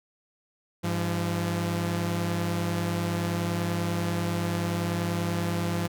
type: tone pair together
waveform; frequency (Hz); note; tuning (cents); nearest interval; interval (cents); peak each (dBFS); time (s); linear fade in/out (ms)
sawtooth; 100.63 / 171.3; G2 / F3; +46 / -33; major sixth; 921; -26 / -24; 0.83-5.88; 20
effects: none